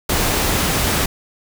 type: noise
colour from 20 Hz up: pink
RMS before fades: -18 dBFS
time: 0.09-1.06 s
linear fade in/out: 5 ms
effects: none